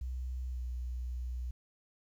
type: tone with pitch glide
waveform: sine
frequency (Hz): 63.1 to 61.52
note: B1 to B1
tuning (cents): +38 to -6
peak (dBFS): -35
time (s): 0.01-1.51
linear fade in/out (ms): 5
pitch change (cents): -44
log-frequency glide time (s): 0.49-0.6
effects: 11-bit